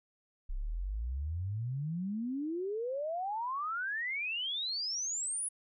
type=exponential sweep; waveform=sine; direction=up; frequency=30.87 to 10450 Hz; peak=-33 dBFS; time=0.49-5.49 s; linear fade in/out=10 ms; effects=none